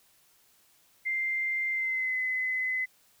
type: tone with pitch glide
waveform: sine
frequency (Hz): 2093 to 2029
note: C7 to B6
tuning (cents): 0 to +46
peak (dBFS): -27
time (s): 1.05-2.86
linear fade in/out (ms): 20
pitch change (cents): -54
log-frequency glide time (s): 1.7-2.17
effects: white hiss -64 dBFS RMS until 3.2 s